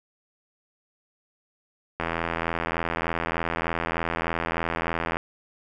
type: click train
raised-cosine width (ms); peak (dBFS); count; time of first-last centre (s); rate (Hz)
0.5; -11; 265; 2-5.169; 83.3
effects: none